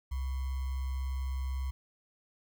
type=tone with sample-and-hold; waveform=sine; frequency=65.9 Hz; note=C2; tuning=13 cents sharp; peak=-31 dBFS; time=0.11-1.71 s; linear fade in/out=10 ms; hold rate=1050 Hz; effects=none